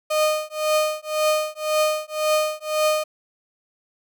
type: tone with tremolo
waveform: 35% pulse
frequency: 615 Hz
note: D#5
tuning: 20 cents flat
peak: -14 dBFS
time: 0.1-3.04 s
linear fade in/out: 10 ms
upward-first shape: triangle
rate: 1.9 Hz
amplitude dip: 100%
effects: none